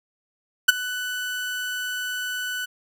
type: tone with ADSR envelope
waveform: 30% pulse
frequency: 1492 Hz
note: F#6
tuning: 14 cents sharp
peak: -5 dBFS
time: 0.68-2.66 s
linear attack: 11 ms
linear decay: 17 ms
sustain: -19 dB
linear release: 16 ms
effects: none